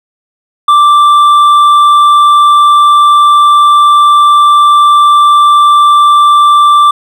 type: tone with hard clipping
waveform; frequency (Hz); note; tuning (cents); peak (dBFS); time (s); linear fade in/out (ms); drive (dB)
triangle; 1174.7; D6; 0; -3; 0.68-6.91; 5; 8
effects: none